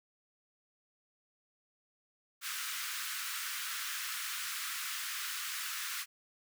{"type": "high-pass noise", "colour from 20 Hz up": "pink", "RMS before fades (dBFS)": -39, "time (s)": [2.41, 6.06], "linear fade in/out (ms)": 50, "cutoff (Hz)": 1200, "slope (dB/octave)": 48, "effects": []}